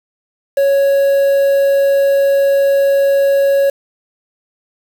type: tone with quantisation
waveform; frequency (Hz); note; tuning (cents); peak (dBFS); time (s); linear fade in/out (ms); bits
triangle; 554.4; C#5; 0; -7; 0.57-3.7; 5; 5
effects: none